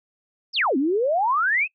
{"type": "exponential two-way sweep", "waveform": "sine", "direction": "down then up", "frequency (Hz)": [5660, 253.4, 2674], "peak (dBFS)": -18, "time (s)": [0.53, 1.68], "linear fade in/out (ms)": 50, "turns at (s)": 0.77, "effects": ["noise-tail reverb RT60 0.1 s tail -23 dB re dry"]}